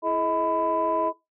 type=tone cluster; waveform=sine; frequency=332 / 425.1 / 635 / 1000 Hz; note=E4 / G#4 / D#5 / B5; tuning=+12 / +40 / +35 / +21 cents; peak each=-29 / -31 / -25 / -25 dBFS; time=0.02-1.13 s; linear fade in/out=50 ms; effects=noise-tail reverb RT60 0.2 s tail -19 dB re dry + tanh soft clip ceiling -14 dBFS